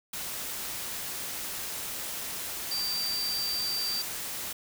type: tone in noise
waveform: sine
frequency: 4672 Hz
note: D8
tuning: 10 cents flat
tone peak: -29 dBFS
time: 2.71-4.02 s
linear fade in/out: 5 ms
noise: white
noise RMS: -36 dBFS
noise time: 0.13-4.53 s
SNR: +4 dB
effects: none